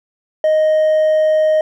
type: tone with hard clipping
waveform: sine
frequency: 622.3 Hz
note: D#5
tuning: in tune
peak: -11 dBFS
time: 0.44-1.61 s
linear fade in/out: 2 ms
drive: 2 dB
effects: none

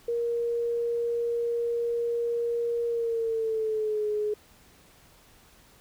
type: tone with pitch glide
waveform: sine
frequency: 470.4 to 421.5 Hz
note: A#4 to G#4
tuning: +16 to +26 cents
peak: -25 dBFS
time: 0.08-4.34 s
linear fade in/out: 5 ms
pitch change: -190 cents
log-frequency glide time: 2.87-4.07 s
effects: pink hiss -57 dBFS RMS until 5.8 s

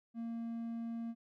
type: tone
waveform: triangle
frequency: 230.7 Hz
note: A#3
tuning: 18 cents flat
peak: -36 dBFS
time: 0.14-1.15 s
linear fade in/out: 50 ms
effects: none

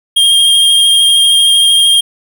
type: tone with vibrato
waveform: square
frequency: 3222 Hz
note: G7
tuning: 47 cents sharp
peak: -6 dBFS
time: 0.16-2.01 s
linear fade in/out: 10 ms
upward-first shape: triangle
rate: 13 Hz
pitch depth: 20 cents each way
effects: none

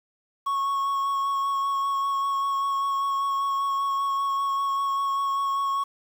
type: tone with vibrato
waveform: triangle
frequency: 1103 Hz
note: C#6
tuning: 9 cents flat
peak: -21 dBFS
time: 0.46-5.84 s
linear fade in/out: 10 ms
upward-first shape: sine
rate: 5.1 Hz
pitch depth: 12 cents each way
effects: 8-bit

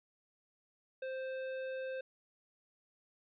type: tone with hard clipping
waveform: triangle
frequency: 523.3 Hz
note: C5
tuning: in tune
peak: -40 dBFS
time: 1.02-2.01 s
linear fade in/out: 5 ms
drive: 17 dB
effects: resampled to 8000 Hz

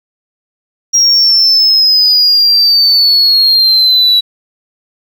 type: exponential sweep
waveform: sine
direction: down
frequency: 5650 to 3909 Hz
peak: -3 dBFS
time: 0.93-4.21 s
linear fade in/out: 20 ms
effects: tanh soft clip ceiling -3 dBFS + 7-bit

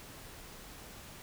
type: silence
effects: pink hiss -50 dBFS RMS until 1.22 s

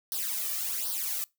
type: noise with flanger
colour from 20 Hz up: blue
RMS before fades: -32 dBFS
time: 0.12-1.24 s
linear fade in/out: 0 ms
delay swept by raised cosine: 0.2 to 1.7 ms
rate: 1.3 Hz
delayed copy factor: +0.85
effects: noise-tail reverb RT60 0.2 s tail -23 dB re dry

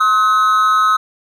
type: tone with amplitude modulation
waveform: triangle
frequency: 1276 Hz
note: D#6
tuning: 43 cents sharp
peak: -5 dBFS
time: 0-0.97 s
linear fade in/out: 10 ms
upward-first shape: sine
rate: 217 Hz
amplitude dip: 70%
effects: none

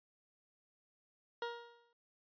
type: tone with exponential decay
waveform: 20% pulse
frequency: 472 Hz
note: A#4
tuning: 22 cents sharp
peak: -31 dBFS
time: 1.42-1.93 s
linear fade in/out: 2 ms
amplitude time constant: 110 ms
effects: resampled to 11025 Hz

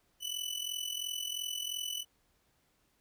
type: tone with amplitude modulation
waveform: sawtooth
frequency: 2981 Hz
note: F#7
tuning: 12 cents sharp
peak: -29 dBFS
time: 0.2-2.05 s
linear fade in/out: 50 ms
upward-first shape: sine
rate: 42.9 Hz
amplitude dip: 75%
effects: pink hiss -73 dBFS RMS until 3 s

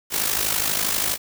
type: noise with amplitude modulation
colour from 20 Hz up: white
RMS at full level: -20 dBFS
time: 0.1-1.18 s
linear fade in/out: 50 ms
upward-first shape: sine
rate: 52.3 Hz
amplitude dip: 65%
effects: none

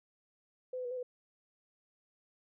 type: tone with pitch steps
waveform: sine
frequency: 508 / 504 / 486 / 510 / 495.9 Hz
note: B4 / B4 / B4 / C5 / B4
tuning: +49 / +35 / -28 / -44 / +7 cents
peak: -36 dBFS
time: 0.73-1.03 s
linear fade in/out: 5 ms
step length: 60 ms
effects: none

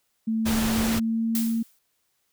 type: tone with pitch glide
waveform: sine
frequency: 222.6 to 227.4 Hz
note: A3 to A#3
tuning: +20 to -43 cents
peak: -22 dBFS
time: 0.27-1.63 s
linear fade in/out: 10 ms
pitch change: +37 cents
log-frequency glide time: 0.6-1.39 s
type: noise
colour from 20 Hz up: pink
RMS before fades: -28 dBFS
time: 0.45-1 s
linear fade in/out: 20 ms
type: noise with exponential decay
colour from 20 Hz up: blue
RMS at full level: -27 dBFS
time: 1.35-1.79 s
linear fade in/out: 2 ms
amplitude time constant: 95 ms
effects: white hiss -72 dBFS RMS until 2.32 s

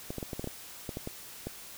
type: clicks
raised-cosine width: 2 ms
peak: -22 dBFS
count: 11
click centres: 0.105 / 0.183 / 0.228 / 0.332 / 0.395 / 0.443 / 0.474 / 0.892 / 0.971 / 1.074 / 1.47 s
effects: white hiss -47 dBFS RMS until 1.77 s

